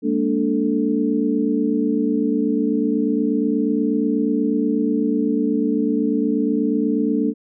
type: tone cluster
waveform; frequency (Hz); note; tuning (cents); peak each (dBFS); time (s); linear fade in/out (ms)
sine; 203.6 / 231.8 / 292.1 / 441.3; G#3 / A#3 / D4 / A4; -34 / -10 / -9 / +5; -25 / -21 / -20 / -25; 0.02-7.34; 50
effects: none